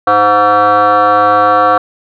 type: tone with frequency modulation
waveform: sine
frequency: 932.3 Hz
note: A#5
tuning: in tune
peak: -4 dBFS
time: 0.07-1.78 s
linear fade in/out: 5 ms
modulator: 207 Hz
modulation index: 2.2
effects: tanh soft clip ceiling -3 dBFS

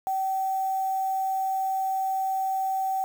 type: tone with quantisation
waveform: sine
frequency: 767 Hz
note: G5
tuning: 38 cents flat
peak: -24 dBFS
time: 0.07-3.04 s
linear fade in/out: 0 ms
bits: 7
effects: none

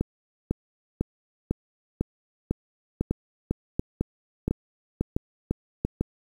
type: two click trains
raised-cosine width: 3 ms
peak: -11 / -11 dBFS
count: 5 / 13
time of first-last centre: 3.11-5.85 / 0.01-6.01 s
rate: 1.46 / 2 Hz
effects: 8-bit

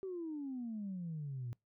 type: exponential sweep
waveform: sine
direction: down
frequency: 390 to 115.8 Hz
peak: -38 dBFS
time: 0.03-1.53 s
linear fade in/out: 0 ms
effects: noise-tail reverb RT60 0.2 s tail -26 dB re dry + tanh soft clip ceiling -35 dBFS

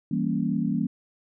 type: chord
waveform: sine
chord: E diminished seventh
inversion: none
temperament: equal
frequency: 164.81 / 196 / 233.1 / 277.2 Hz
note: E3 / G3 / Bb3 / Db4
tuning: 0 / 0 / 0 / 0 cents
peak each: -29 / -28 / -27 / -30 dBFS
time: 0.11-0.87 s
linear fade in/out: 5 ms
effects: none

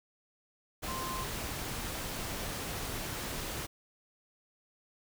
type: tone in noise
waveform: sine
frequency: 1046.5 Hz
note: C6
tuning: in tune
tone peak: -38 dBFS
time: 0.87-1.25 s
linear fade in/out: 20 ms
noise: pink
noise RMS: -38 dBFS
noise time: 0.82-3.67 s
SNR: -3 dB
effects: none

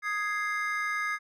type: chord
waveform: triangle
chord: Ab major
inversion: second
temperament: equal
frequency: 1244.5 / 1661.2 / 2093 Hz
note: Eb6 / Ab6 / C7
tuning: 0 / 0 / 0 cents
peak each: -31 dBFS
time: 0.02-1.19 s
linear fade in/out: 50 ms
effects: none

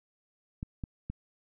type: clicks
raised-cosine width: 5 ms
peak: -23 dBFS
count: 3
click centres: 0.629 / 0.838 / 1.1 s
effects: none

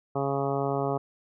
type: harmonic tone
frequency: 138.59 Hz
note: C#3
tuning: in tune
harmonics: 1 / 2 / 3 / 4 / 5 / 6 / 7 / 8 / 9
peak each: -32 / -34 / -30 / -34 / -32 / -36 / -41 / -38 / -40 dBFS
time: 0.15-0.98 s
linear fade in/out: 10 ms
effects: none

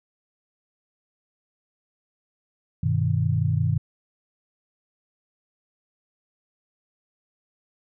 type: chord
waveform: sine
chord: G augmented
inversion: none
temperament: equal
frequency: 98 / 123.47 / 155.56 Hz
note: G2 / B2 / D#3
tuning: 0 / 0 / 0 cents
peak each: -24 dBFS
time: 2.83-3.78 s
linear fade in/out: 5 ms
effects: none

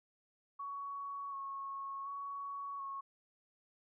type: tone with vibrato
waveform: sine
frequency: 1108.7 Hz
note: C#6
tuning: in tune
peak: -40 dBFS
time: 0.59-3.01 s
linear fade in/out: 10 ms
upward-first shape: square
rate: 0.68 Hz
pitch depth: 17 cents each way
effects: none

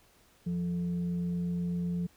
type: tone with frequency modulation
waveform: sine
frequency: 174.61 Hz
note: F3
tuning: in tune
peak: -29 dBFS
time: 0.46-2.07 s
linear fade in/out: 10 ms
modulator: 261 Hz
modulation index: 0.26
effects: pink hiss -63 dBFS RMS until 2.16 s

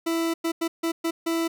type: tone bursts at uneven times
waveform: 40% pulse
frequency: 331 Hz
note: E4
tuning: 7 cents sharp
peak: -22 dBFS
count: 6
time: 0.06-0.34 / 0.44-0.52 / 0.61-0.68 / 0.83-0.92 / 1.04-1.11 / 1.26-1.48 s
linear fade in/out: 10 ms
effects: none

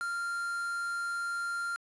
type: tone with quantisation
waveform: triangle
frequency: 1391 Hz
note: F6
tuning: 7 cents flat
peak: -30 dBFS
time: 0.01-1.76 s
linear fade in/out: 0 ms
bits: 7
effects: resampled to 22050 Hz

